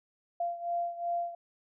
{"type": "beating tone pair", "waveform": "sine", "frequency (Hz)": [690, 692.7], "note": ["F5", "F5"], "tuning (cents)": [-21, -14], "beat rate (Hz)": 2.7, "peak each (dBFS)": [-32, -36], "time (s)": [0.4, 1.35], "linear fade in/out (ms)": 5, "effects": []}